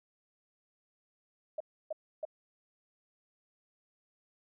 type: tone bursts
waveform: sine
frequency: 622.3 Hz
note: D#5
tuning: in tune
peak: -33 dBFS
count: 3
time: 1.58-2.252 s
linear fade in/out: 5 ms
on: 24 ms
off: 300 ms
effects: none